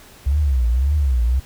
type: tone with vibrato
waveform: sine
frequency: 66.1 Hz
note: C2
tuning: 18 cents sharp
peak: -14 dBFS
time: 0.26-1.4 s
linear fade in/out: 10 ms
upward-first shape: triangle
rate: 1.8 Hz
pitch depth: 260 cents each way
effects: pink hiss -45 dBFS RMS until 1.45 s